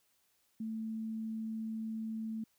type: tone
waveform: sine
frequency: 221.5 Hz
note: A3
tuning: 12 cents sharp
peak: -36 dBFS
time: 0.6-2.44 s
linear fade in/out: 5 ms
effects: white hiss -74 dBFS RMS until 2.58 s